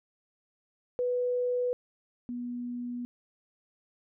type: tone pair in turn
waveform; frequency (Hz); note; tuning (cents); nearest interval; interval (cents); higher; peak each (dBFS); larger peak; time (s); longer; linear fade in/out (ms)
sine; 493.9 / 243.3; B4 / B3; 0 / -26; octave; 1226; first; -26 / -33; first; 0.99-1.73 / 2.29-3.05; second; 0
effects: none